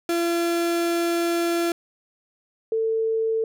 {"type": "tone pair in turn", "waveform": ["35% pulse", "sine"], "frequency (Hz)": [340.4, 446.6], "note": ["F4", "A4"], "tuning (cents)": [-44, 26], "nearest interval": "perfect fourth", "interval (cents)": 470, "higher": "second", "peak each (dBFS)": [-19, -20], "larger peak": "first", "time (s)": [[0.09, 1.72], [2.72, 3.44]], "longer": "first", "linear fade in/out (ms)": 2, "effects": []}